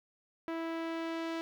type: tone with low-pass filter sweep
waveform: sawtooth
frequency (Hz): 328.8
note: E4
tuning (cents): -4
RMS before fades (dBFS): -37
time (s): 0.48-1.41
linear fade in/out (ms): 0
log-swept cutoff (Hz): 2200 to 4200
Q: 0.8
effects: 11-bit